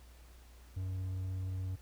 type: tone with vibrato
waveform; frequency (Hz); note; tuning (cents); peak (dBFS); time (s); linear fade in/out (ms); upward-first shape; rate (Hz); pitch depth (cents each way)
triangle; 93.5; F#2; +19; -33; 0.76-1.76; 10; triangle; 17; 8
effects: added 60 Hz sine -54 dBFS peak until 1.81 s + pink hiss -63 dBFS RMS until 1.81 s